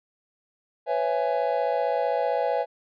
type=chord; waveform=triangle; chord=C# minor seventh; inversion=third; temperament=just; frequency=498.9 / 554.4 / 665.2 / 831.5 Hz; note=B4 / C#5 / E5 / G#5; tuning=+17 / 0 / +16 / +2 cents; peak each=-26 dBFS; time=0.86-2.66 s; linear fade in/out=50 ms; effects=resampled to 11025 Hz